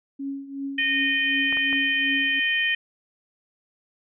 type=tone with tremolo; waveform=sine; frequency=275.9 Hz; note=C#4; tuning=8 cents flat; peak=-26 dBFS; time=0.19-2.4 s; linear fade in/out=10 ms; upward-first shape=triangle; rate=2.7 Hz; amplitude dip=80%
type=harmonic tone; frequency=616 Hz; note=D#5; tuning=17 cents flat; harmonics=3 / 4 / 5; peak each=-23 / -25 / -27 dBFS; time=0.78-2.75 s; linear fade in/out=5 ms
type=clicks; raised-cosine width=0.5 ms; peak=-20 dBFS; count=3; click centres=1.526 / 1.571 / 1.729 s
effects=none